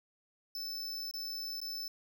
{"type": "tone with dropouts", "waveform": "square", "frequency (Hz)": 5274, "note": "E8", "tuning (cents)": 0, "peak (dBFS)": -38, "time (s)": [0.55, 1.88], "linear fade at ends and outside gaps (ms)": 2, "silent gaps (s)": [[1.112, 1.138], [1.603, 1.615]], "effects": []}